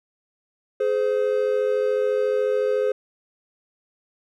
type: tone pair together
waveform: triangle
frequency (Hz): 421.8 / 515.8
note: G#4 / C5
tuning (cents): +27 / -25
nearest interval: minor third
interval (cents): 348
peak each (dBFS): -20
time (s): 0.8-2.92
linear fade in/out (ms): 5
effects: none